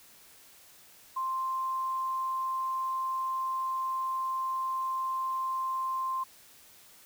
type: tone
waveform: sine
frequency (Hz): 1050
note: C6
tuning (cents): +6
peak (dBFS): -29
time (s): 1.16-6.24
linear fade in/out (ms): 10
effects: white hiss -56 dBFS RMS until 7.05 s